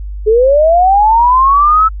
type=linear sweep; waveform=sine; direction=up; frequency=415.7 to 1318.5 Hz; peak=-5 dBFS; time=0.26-1.89 s; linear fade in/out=20 ms; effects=added 50 Hz sine -20 dBFS peak until 2 s